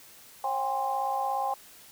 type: tone cluster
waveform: sine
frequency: 540 / 750 / 807 / 1050 Hz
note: C#5 / F#5 / G#5 / C6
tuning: -45 / +23 / -50 / +6 cents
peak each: -37 / -36 / -28 / -34 dBFS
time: 0.44-1.54 s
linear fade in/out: 2 ms
effects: white hiss -52 dBFS RMS until 1.91 s